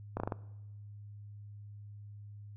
slowing click train, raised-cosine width 1 ms, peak -20 dBFS, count 5, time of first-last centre 0.17-0.322 s, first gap 30 ms, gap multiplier 1.16, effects noise-tail reverb RT60 1.0 s tail -20 dB re dry + added 103 Hz sine -46 dBFS peak until 2.56 s

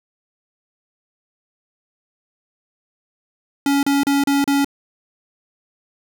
square tone bursts, 280.4 Hz, C#4, 20 cents sharp, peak -15 dBFS, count 5, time 3.66-4.646 s, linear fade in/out 2 ms, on 170 ms, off 34 ms, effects none

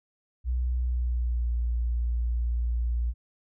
sine tone with pitch glide, 61.74 to 58.99 Hz, B1 to A#1, 0 to +21 cents, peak -24 dBFS, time 0.44-3.14 s, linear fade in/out 50 ms, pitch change -79 cents, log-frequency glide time 0.79-1.51 s, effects none

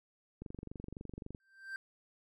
click train, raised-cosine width 3 ms, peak -31 dBFS, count 23, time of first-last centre 0.42-1.348 s, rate 23.7 Hz
triangle tone with exponential growth, 1568 Hz, G6, in tune, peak -35 dBFS, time 1.4-1.76 s, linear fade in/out 1 ms, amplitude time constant 77 ms
effects none

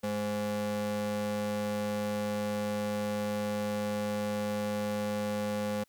square ring-modulated tone, 155.56 Hz, D#3, in tune, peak -28 dBFS, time 0.03-5.84 s, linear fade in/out 10 ms, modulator 365 Hz, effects white hiss -70 dBFS RMS until 5.88 s

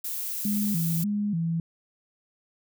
violet noise, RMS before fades -32 dBFS, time 0.04-1.04 s, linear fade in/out 5 ms
sine tone with vibrato, 185 Hz, F#3, in tune, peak -24 dBFS, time 0.45-1.6 s, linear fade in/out 2 ms, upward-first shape square, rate 1.7 Hz, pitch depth 190 cents each way
effects none

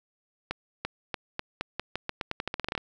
accelerating click train, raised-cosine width 0.3 ms, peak -14 dBFS, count 19, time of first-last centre 0.51-2.778 s, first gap 340 ms, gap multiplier 0.86, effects none

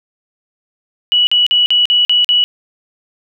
sine tone bursts, 2939 Hz, F#7, 12 cents flat, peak -8 dBFS, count 7, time 1.12-2.44 s, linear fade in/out 0 ms, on 150 ms, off 45 ms, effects none

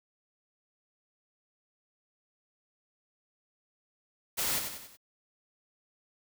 white noise with echo, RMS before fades -31 dBFS, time 4.37-4.6 s, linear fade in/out 20 ms, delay 93 ms, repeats 4, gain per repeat -6 dB, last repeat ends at 4.972 s, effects none

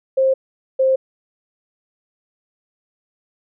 sine tone pair in turn, 530 / 527.1 Hz, C5 / C5, +22 / +13 cents, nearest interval unison, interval 9 cents, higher first, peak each -12 dBFS, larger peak neither, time 0.17-0.34 / 0.79-0.96 s, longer neither, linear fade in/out 10 ms, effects none

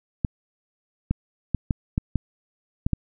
clicks, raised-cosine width 5 ms, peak -9 dBFS, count 8, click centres 0.248 / 1.11 / 1.547 / 1.708 / 1.979 / 2.157 / 2.865 / 2.933 s, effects none

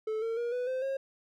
triangle tone with pitch steps, 435.7 / 454.7 / 474.6 / 495.3 / 516.9 / 539.5 Hz, A4 / A#4 / A#4 / B4 / C5 / C#5, -17 / -43 / +31 / +5 / -21 / -47 cents, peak -28 dBFS, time 0.07-0.97 s, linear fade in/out 5 ms, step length 150 ms, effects none

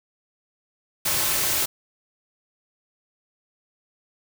white noise with comb filter, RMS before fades -23 dBFS, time 1.05-1.66 s, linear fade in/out 10 ms, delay 4.2 ms, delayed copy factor -0.5, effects none

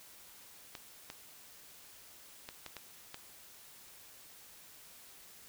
clicks, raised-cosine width 0.2 ms, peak -26 dBFS, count 6, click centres 0.752 / 1.101 / 2.489 / 2.663 / 2.767 / 3.144 s, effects white hiss -56 dBFS RMS until 5.48 s

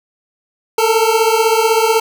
25% pulse beating tone pair, 440 / 456 Hz, A4 / A#4, 0 / -38 cents, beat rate 16 Hz, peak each -10 dBFS, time 0.78-2 s, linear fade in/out 5 ms, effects none

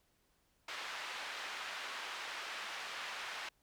pink band-pass noise, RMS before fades -44 dBFS, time 0.68-3.49 s, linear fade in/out 5 ms, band 1100 to 3600 Hz, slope 12 dB/octave, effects pink hiss -75 dBFS RMS until 3.62 s

